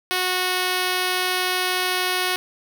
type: tone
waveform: 5% pulse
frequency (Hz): 366.6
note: F#4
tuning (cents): -16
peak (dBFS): -9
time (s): 0.11-2.36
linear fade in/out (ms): 0
effects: none